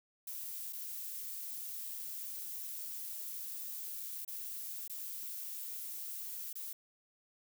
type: noise with dropouts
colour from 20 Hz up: violet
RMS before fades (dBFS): -43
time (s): 0.27-6.73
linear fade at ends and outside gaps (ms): 5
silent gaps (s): 0.726-0.73 / 4.249-4.277 / 4.878-4.896 / 6.53-6.554
effects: none